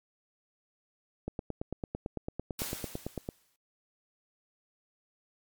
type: click train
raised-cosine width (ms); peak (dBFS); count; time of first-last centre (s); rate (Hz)
2; -21; 19; 1.28-3.289; 8.96
type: noise with exponential decay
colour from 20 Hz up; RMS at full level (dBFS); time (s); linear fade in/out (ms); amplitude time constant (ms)
white; -35; 2.59-3.56; 2; 210
effects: MP3 96 kbps